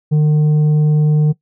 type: tone with tanh clipping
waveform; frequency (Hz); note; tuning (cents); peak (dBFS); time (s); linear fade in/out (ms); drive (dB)
sine; 151.6; D#3; -45; -10; 0.11-1.33; 20; 5
effects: noise-tail reverb RT60 0.1 s tail -19 dB re dry